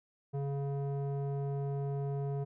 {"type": "tone with low-pass filter", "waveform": "square", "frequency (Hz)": 139.9, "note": "C#3", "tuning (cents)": 16, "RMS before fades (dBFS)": -35, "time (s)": [0.33, 2.45], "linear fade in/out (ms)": 20, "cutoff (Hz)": 600, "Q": 1.4, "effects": []}